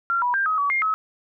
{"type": "tone with pitch steps", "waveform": "sine", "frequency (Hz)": [1376, 978, 1589, 1268, 1138, 2123, 1285], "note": ["F6", "B5", "G6", "D#6", "C#6", "C7", "E6"], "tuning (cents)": [-26, -17, 23, 32, 45, 25, -45], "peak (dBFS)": -19, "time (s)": [0.1, 0.94], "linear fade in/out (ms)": 0, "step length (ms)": 120, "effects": []}